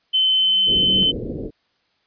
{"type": "tone", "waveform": "sine", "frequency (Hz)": 3061, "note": "G7", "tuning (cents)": -42, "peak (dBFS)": -14, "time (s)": [0.13, 1.12], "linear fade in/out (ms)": 20}
{"type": "tone with exponential growth", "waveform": "sine", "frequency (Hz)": 190, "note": "F#3", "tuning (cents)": 46, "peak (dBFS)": -20, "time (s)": [0.29, 1.03], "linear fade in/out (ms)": 0, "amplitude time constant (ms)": 160}
{"type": "low-pass noise", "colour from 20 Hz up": "white", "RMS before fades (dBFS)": -28, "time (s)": [0.66, 1.51], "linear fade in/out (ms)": 50, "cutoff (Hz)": 500, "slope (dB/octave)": 48}
{"effects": ["white hiss -65 dBFS RMS until 2.06 s", "resampled to 11025 Hz"]}